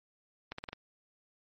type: accelerating click train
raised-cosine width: 0.3 ms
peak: -23 dBFS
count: 5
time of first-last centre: 0.52-0.73 s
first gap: 64 ms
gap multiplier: 0.87
effects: MP3 32 kbps